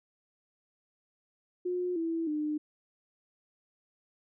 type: tone with pitch steps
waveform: sine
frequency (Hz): 359.2 / 329.4 / 302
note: F4 / E4 / D4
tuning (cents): +49 / -1 / +48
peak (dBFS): -29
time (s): 1.65-2.58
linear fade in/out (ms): 10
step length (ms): 310
effects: none